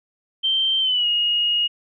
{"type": "tone with pitch glide", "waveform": "sine", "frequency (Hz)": [3132, 2872], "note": ["G7", "F7"], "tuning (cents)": [-2, 48], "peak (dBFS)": -17, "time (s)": [0.43, 1.68], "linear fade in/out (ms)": 20, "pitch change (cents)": -150, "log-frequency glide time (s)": [0.8, 1.07], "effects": []}